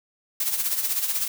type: noise with tremolo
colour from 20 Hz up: blue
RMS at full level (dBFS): -23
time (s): 0.4-1.28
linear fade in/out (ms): 5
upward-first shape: sine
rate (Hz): 16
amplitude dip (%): 60
effects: none